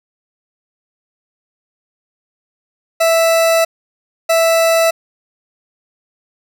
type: tone bursts at uneven times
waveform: 40% pulse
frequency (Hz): 659.3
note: E5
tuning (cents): 0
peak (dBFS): -9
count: 2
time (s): 3-3.65 / 4.29-4.91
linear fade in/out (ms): 10
effects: none